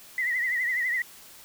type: tone with vibrato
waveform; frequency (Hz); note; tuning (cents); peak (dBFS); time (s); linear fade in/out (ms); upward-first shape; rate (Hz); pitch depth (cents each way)
sine; 1964; B6; -10; -24; 0.18-1.02; 2; triangle; 12; 100
effects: white hiss -49 dBFS RMS until 1.44 s